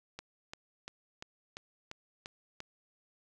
click train, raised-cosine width 0.2 ms, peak -25 dBFS, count 8, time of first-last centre 0.19-2.604 s, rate 2.9 Hz, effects none

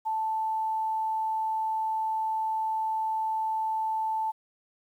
sine tone, 880 Hz, A5, in tune, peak -26 dBFS, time 0.05-4.32 s, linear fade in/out 20 ms, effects 10-bit

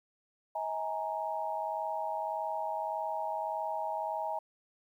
sine chord, D# suspended fourth, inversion none, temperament equal with one note detuned, 638.3 / 830.6 / 932.3 Hz, D#5 / G#5 / A#5, +44 / 0 / 0 cents, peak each -37 / -36 / -37 dBFS, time 0.55-4.39 s, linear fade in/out 5 ms, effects 11-bit

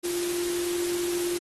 sine tone in noise, 349.2 Hz, F4, in tune, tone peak -27 dBFS, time 0.03-1.39 s, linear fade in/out 20 ms, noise white, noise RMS -34 dBFS, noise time 0.03-1.39 s, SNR +4 dB, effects AAC 32 kbps

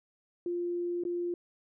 sine tone with dropouts, 349.2 Hz, F4, in tune, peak -30 dBFS, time 0.46-1.34 s, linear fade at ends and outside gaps 2 ms, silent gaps 1.037-1.051 s, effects none

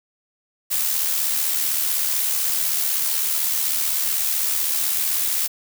blue noise with amplitude modulation, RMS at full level -20 dBFS, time 0.7-5.48 s, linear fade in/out 20 ms, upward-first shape sine, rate 75.9 Hz, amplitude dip 40%, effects none

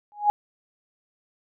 sine tone with exponential growth, 830 Hz, G#5, 1 cent flat, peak -12 dBFS, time 0.12-0.3 s, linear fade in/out 0 ms, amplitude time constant 38 ms, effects none

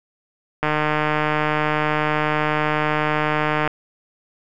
click train, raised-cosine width 0.5 ms, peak -5 dBFS, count 464, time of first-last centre 0.63-3.676 s, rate 152 Hz, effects none

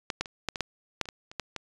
clicks, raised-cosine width 0.2 ms, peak -12 / -11 / -24 / -11 / -17 / -10 / -9 / -28 / -19 / -27 / -14 / -17 dBFS, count 12, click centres 0.102 / 0.21 / 0.258 / 0.487 / 0.558 / 0.607 / 1.013 / 1.056 / 1.088 / 1.315 / 1.397 / 1.563 s, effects resampled to 22050 Hz

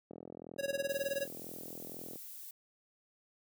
click train, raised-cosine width 2 ms, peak -32 dBFS, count 87, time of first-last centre 0.11-2.158 s, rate 42 Hz
square tone with tremolo, 554.4 Hz, C#5, in tune, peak -31 dBFS, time 0.58-1.27 s, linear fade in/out 20 ms, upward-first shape sine, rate 19 Hz, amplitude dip 90%
violet noise, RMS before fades -48 dBFS, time 0.89-2.51 s, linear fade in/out 5 ms
effects high-pass 200 Hz 12 dB/octave

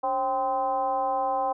sine tone with frequency modulation, 784 Hz, G5, in tune, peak -23 dBFS, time 0.03-1.53 s, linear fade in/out 10 ms, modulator 249 Hz, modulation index 0.99, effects none

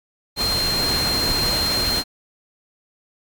sine tone in noise, 4183 Hz, C8, 1 cent flat, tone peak -20 dBFS, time 0.36-2.04 s, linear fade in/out 50 ms, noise pink, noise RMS -25 dBFS, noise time 0.36-2.04 s, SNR +2 dB, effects AAC 64 kbps

